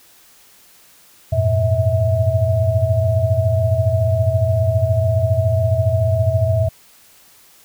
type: tone cluster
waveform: sine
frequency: 90.7 / 103.2 / 117.7 / 647 Hz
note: F#2 / G#2 / A#2 / E5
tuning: -34 / -10 / +17 / -32 cents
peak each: -19 dBFS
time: 1.32-6.69 s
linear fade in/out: 10 ms
effects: white hiss -49 dBFS RMS until 7.64 s